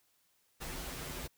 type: noise with comb filter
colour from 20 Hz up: pink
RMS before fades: -42 dBFS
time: 0.6-1.28 s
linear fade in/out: 20 ms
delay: 9.6 ms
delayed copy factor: -0.8
effects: white hiss -73 dBFS RMS until 1.37 s